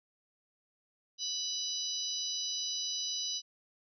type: harmonic tone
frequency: 987.8 Hz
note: B5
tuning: in tune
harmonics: 3 / 4 / 5 / 6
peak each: -42 / -38 / -38 / -39 dBFS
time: 1.18-3.42 s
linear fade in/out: 50 ms
effects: none